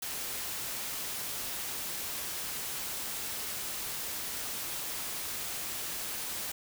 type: noise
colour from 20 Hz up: white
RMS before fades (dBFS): -37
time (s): 0.02-6.52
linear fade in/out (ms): 5
effects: none